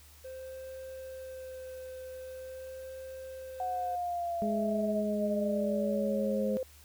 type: tone with vibrato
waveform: triangle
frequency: 520 Hz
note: C5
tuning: 11 cents flat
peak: -39 dBFS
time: 0.24-3.96 s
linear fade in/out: 10 ms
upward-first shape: sine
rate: 0.44 Hz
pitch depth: 14 cents each way
type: linear sweep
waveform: sine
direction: down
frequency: 740 to 516 Hz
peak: -31 dBFS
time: 3.6-6.63 s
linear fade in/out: 2 ms
type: harmonic tone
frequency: 209.4 Hz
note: G#3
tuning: 15 cents sharp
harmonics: 1 / 2 / 3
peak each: -31 / -37 / -41 dBFS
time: 4.42-6.57 s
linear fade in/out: 0 ms
effects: added 74 Hz sine -56 dBFS peak until 6.84 s + white hiss -58 dBFS RMS until 6.84 s